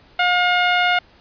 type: tone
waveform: 15% pulse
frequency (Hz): 715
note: F5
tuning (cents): +41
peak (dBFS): -8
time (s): 0.19-0.99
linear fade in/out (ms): 5
effects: pink hiss -51 dBFS RMS until 1.2 s + resampled to 11025 Hz